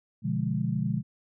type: chord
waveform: sine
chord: B diminished seventh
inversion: none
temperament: equal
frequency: 123.47 / 146.83 / 174.61 / 207.7 Hz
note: B2 / D3 / F3 / Ab3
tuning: 0 / 0 / 0 / 0 cents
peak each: -31 dBFS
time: 0.22-1.03 s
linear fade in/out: 50 ms
effects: none